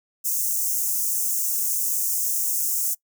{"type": "high-pass noise", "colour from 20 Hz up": "white", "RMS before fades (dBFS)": -24, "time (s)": [0.24, 2.95], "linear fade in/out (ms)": 20, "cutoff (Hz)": 6000, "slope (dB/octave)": 48, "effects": ["noise-tail reverb RT60 0.1 s tail -23 dB re dry"]}